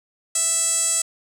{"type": "tone with band-pass filter", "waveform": "sawtooth", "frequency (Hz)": 659.3, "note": "E5", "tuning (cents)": 0, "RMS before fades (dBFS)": -21, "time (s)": [0.35, 1.02], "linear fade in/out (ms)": 5, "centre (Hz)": 8000, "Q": 7.5, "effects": []}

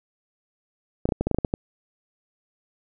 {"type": "clicks", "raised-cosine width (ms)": 2, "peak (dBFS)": -9, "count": 10, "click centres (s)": [1.055, 1.09, 1.122, 1.21, 1.27, 1.313, 1.346, 1.386, 1.448, 1.539], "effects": []}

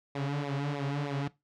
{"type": "tone with flanger", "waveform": "sawtooth", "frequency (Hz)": 142, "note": "C#3", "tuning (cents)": 42, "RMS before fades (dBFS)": -32, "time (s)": [0.15, 1.28], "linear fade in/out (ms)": 5, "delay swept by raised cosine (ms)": [0.65, 5.35], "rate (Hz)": 3.2, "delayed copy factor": -0.85, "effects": ["noise-tail reverb RT60 0.2 s tail -19 dB re dry", "low-pass 4000 Hz 12 dB/octave"]}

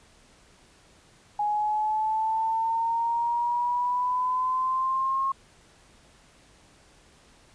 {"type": "exponential sweep", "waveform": "sine", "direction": "up", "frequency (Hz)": [830.6, 1082], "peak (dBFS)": -23, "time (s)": [1.39, 5.32], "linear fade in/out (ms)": 5, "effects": ["pink hiss -57 dBFS RMS until 7.54 s", "resampled to 22050 Hz"]}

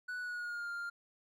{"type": "tone with pitch glide", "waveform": "triangle", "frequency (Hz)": [1481, 1399.5], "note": ["F#6", "F6"], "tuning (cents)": [1, 3], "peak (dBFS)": -36, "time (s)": [0.08, 0.9], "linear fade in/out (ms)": 10, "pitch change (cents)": -98, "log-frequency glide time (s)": [0.19, 0.7], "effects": []}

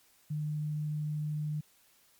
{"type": "tone", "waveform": "sine", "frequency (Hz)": 151.1, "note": "D3", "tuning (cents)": 50, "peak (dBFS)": -31, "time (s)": [0.3, 1.61], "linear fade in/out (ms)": 10, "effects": ["white hiss -65 dBFS RMS until 2.19 s", "MP3 96 kbps"]}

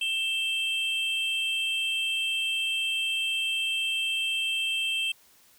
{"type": "tone pair together", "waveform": "triangle", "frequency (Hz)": [2658, 3164], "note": ["E7", "G7"], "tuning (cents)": [14, 15], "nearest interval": "minor third", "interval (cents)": 301, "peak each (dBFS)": -27, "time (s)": [0.01, 5.12], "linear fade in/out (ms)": 5, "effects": ["white hiss -59 dBFS RMS until 5.58 s"]}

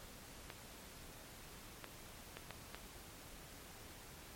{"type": "clicks", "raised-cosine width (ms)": 0.3, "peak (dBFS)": -29, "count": 5, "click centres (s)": [0.502, 1.843, 2.37, 2.507, 2.746], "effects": ["pink hiss -55 dBFS RMS until 4.35 s", "MP3 64 kbps"]}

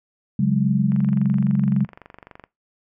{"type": "chord", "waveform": "sine", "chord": "C# suspended fourth", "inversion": "none", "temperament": "equal with one note detuned", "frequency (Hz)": [138.59, 185, 206.7], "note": ["C#3", "F#3", "G#3"], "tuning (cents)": [0, 0, -8], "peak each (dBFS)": -20, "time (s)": [0.39, 1.85], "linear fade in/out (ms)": 5}
{"type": "click train", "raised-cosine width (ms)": 0.5, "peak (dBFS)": -25, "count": 37, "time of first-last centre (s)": [0.92, 2.439], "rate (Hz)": 23.7}
{"effects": ["noise-tail reverb RT60 0.2 s tail -20 dB re dry"]}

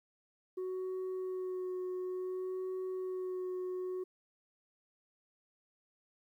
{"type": "tone with vibrato", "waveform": "sine", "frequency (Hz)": 370, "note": "F#4", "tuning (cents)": 0, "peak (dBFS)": -33, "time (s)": [0.57, 4.04], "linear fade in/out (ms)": 10, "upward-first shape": "sine", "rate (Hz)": 0.57, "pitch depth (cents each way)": 15, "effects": ["tanh soft clip ceiling -35 dBFS", "12-bit"]}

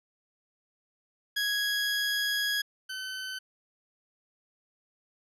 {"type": "tone pair in turn", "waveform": "20% pulse", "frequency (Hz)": [1661.2, 1523.1], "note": ["G#6", "F#6"], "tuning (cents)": [0, 50], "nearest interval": "major second", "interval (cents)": 150, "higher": "first", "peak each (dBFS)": [-22, -30], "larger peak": "first", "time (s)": [[1.36, 2.62], [2.89, 3.39]], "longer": "first", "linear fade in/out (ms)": 10, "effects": ["low-pass 12000 Hz 12 dB/octave"]}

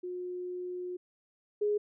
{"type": "tone pair in turn", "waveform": "sine", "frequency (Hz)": [360.2, 416.2], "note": ["F#4", "G#4"], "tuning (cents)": [-46, 4], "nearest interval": "minor third", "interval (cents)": 250, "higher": "second", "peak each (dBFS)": [-35, -26], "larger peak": "second", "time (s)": [[0.03, 0.97], [1.61, 1.78]], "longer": "first", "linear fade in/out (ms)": 10, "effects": []}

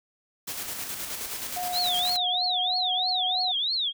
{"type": "noise with tremolo", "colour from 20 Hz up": "white", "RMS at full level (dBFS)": -33, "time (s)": [0.47, 2.17], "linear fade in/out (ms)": 10, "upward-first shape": "square", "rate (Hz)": 9.5, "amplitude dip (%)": 35}
{"type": "tone with pitch glide", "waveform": "sine", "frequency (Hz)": [719, 735.8], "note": ["F#5", "F#5"], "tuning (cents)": [-50, -10], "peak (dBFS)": -29, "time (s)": [1.56, 3.52], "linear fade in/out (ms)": 10, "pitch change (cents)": 40, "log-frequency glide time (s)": [2, 3]}
{"type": "tone with vibrato", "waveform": "sine", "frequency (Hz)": 3729, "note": "A#7", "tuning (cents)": 0, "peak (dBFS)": -24, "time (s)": [1.72, 3.93], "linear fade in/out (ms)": 50, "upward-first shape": "triangle", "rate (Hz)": 3.1, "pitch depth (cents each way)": 290}
{"effects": []}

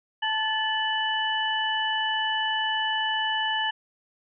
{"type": "tone cluster", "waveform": "sine", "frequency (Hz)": [878, 1740, 2975], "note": ["A5", "A6", "F#7"], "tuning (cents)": [-4, -20, 9], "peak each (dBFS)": -28, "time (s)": [0.22, 3.71], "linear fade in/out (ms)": 10, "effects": []}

